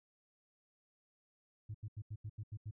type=tone bursts; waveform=sine; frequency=106 Hz; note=G#2; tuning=36 cents sharp; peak=-39 dBFS; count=8; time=1.69-2.711 s; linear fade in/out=10 ms; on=55 ms; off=83 ms; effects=tanh soft clip ceiling -38 dBFS